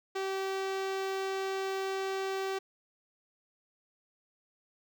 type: tone with notch filter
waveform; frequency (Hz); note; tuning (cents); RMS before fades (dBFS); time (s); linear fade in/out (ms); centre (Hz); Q
sawtooth; 385.5; G4; -29; -34; 0.15-2.59; 10; 11000; 0.62
effects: none